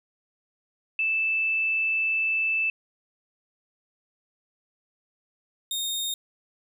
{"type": "tone pair in turn", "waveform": ["sine", "sawtooth"], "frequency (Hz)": [2637, 3688], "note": ["E7", "A#7"], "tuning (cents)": [0, -19], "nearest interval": "tritone", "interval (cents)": 581, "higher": "second", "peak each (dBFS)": [-22, -24], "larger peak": "first", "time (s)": [[0.99, 2.7], [5.71, 6.14]], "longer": "first", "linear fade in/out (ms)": 2, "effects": []}